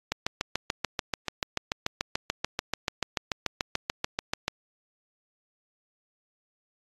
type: click train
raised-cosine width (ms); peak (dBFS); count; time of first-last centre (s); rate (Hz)
0.2; -9; 31; 0.12-4.48; 6.88
effects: AAC 32 kbps